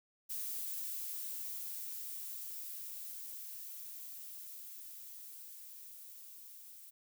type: noise with level ramp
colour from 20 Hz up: violet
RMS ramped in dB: -40 to -54 dBFS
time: 0.29-6.91 s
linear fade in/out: 20 ms
effects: none